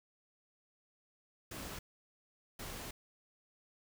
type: noise bursts at uneven times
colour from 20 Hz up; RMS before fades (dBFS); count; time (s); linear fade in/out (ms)
pink; -45; 2; 1.51-1.79 / 2.59-2.91; 5
effects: none